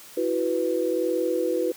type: chord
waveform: sine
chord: E suspended second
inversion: none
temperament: just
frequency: 329.6 / 370.8 / 494.4 Hz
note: E4 / F#4 / B4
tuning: 0 / +4 / +2 cents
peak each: -27 / -27 / -25 dBFS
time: 0.17-1.72 s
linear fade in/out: 5 ms
effects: white hiss -46 dBFS RMS until 1.76 s + high-pass 100 Hz 12 dB/octave